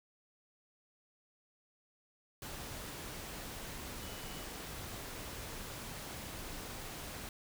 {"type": "tone in noise", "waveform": "sine", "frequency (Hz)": 2960, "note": "F#7", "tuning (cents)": 0, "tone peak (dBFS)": -55, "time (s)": [4.02, 4.45], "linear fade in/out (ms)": 2, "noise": "pink", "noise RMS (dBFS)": -45, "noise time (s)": [2.42, 7.29], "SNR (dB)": -13, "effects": []}